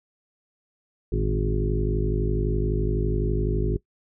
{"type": "harmonic tone with a mistuned harmonic", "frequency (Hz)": 51.91, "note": "G#1", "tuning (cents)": 0, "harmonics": [1, 2, 3, 4, 5, 6, 7, 8], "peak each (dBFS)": [-24, -29, -30, -38, -34, -40, -29, -32], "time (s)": [1.12, 3.77], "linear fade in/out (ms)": 5, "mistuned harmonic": 2, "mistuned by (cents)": 110, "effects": ["noise-tail reverb RT60 0.1 s tail -20 dB re dry"]}